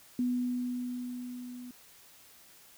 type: tone with level ramp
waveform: sine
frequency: 247.3 Hz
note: B3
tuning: 3 cents sharp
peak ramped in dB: -26 to -42 dBFS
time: 0.19-1.71 s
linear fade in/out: 2 ms
effects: white hiss -57 dBFS RMS until 2.77 s